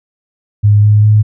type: tone with pitch steps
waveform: sine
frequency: 103.83 / 105.16 / 106.5 Hz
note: G#2 / G#2 / G#2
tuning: 0 / +22 / +44 cents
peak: -4 dBFS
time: 0.63-1.23 s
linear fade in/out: 20 ms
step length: 200 ms
effects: none